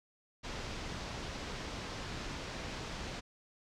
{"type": "low-pass noise", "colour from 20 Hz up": "pink", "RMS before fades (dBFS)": -42, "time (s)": [0.43, 3.21], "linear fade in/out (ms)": 20, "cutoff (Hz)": 6100, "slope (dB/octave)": 24, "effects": []}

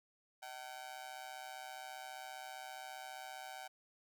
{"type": "tone with amplitude modulation", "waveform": "sawtooth", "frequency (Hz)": 761, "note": "F#5", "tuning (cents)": 48, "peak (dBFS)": -39, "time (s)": [0.42, 3.68], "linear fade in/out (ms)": 10, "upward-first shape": "sine", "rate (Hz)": 135, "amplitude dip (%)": 85, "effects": []}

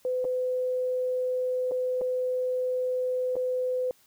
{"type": "tone with dropouts", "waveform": "sine", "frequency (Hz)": 506, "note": "B4", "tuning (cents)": 42, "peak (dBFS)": -25, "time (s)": [0.05, 3.91], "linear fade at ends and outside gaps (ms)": 1, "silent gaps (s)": [[0.244, 0.25], [1.712, 1.718], [2.012, 2.016], [3.356, 3.365]], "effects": ["white hiss -62 dBFS RMS until 4.06 s"]}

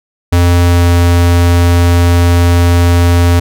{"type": "tone with pitch glide", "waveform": "square", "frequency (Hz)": [87.31, 86.76], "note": ["F2", "F2"], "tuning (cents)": [0, -11], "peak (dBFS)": -6, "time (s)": [0.32, 3.4], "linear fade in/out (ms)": 10, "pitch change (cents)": -11, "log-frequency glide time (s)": [0.64, 0.86], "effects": []}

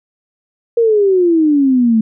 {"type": "exponential sweep", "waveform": "sine", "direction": "down", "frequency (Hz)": [474.7, 216.8], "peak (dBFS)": -8, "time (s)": [0.77, 2.01], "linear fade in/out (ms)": 5, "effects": []}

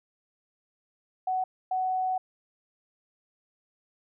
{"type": "tone pair in turn", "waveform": "sine", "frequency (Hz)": [746, 746], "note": ["F#5", "F#5"], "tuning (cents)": [14, 14], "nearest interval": "unison", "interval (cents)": 0, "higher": "neither", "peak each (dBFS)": -25, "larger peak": "neither", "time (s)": [[1.27, 1.44], [1.71, 2.18]], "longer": "second", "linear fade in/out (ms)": 5, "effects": []}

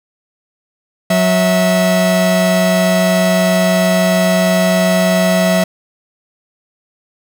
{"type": "tone pair together", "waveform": "45% pulse", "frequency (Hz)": [182.8, 651.4], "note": ["F#3", "E5"], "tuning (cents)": [-21, -21], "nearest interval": "octave + minor seventh", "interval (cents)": 2200, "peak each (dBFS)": -13, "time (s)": [1.1, 5.64], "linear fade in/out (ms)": 5, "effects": []}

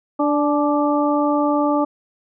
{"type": "harmonic tone with a mistuned harmonic", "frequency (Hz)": 293.7, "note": "D4", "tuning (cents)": 0, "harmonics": [1, 2, 3, 4], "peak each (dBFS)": [-18, -21, -23, -24], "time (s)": [0.19, 1.85], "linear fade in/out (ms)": 10, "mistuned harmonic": 3, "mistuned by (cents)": -36, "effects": []}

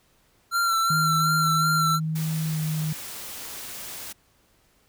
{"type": "tone with vibrato", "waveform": "square", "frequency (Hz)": 1360, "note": "F6", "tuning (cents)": -46, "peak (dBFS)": -21, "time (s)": [0.51, 2], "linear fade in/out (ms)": 50, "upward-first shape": "sine", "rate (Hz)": 2.7, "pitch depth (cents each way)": 33}
{"type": "tone with pitch glide", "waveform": "sine", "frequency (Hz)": [158.1, 155.56], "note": ["D#3", "D#3"], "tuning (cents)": [28, 0], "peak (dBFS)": -24, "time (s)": [0.9, 2.93], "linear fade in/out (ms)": 5, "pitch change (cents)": -28, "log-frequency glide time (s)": [2.5, 2.56]}
{"type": "noise", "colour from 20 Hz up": "white", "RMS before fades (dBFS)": -37, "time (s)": [2.15, 4.13], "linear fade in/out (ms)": 10}
{"effects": ["pink hiss -63 dBFS RMS until 4.88 s"]}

